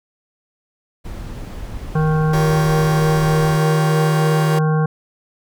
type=noise; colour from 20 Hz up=brown; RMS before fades=-29 dBFS; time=1.04-3.57 s; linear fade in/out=20 ms
type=harmonic tone; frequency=155.7 Hz; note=D#3; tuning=2 cents sharp; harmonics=1 / 3 / 5 / 7 / 9 / 10; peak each=-14 / -23 / -27 / -28 / -33 / -33 dBFS; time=1.95-4.86 s; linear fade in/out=5 ms
type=chord; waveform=sawtooth; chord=G half-diminished seventh; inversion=third; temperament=just; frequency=352.8 / 392 / 470.4 / 564.5 Hz; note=F4 / G4 / Bb4 / Db5; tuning=+18 / 0 / +16 / +31 cents; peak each=-23 dBFS; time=2.33-4.59 s; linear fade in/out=5 ms
effects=none